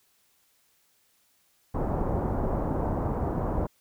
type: low-pass noise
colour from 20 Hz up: pink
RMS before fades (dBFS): -28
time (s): 1.74-3.67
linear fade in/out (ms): 10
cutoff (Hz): 970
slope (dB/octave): 24
effects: white hiss -67 dBFS RMS until 3.8 s